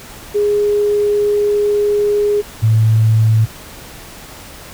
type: tone pair in turn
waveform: sine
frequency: 413.4 / 110.64 Hz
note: G#4 / A2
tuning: -8 / +10 cents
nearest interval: octave + major seventh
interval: 2282 cents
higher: first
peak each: -11 / -8 dBFS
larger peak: second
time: 0.34-2.42 / 2.62-3.46 s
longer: first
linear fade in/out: 20 ms
effects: pink hiss -35 dBFS RMS until 4.73 s